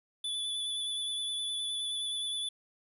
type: tone with vibrato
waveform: square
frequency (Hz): 3465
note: A7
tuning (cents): -27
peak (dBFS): -33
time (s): 0.24-2.49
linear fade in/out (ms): 5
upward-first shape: sine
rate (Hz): 9.6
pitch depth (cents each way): 16
effects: resampled to 32000 Hz + 12-bit